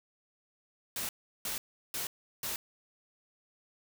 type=noise bursts; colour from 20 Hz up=white; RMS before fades=-36 dBFS; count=4; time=0.96-2.56 s; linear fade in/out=2 ms; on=130 ms; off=360 ms; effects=none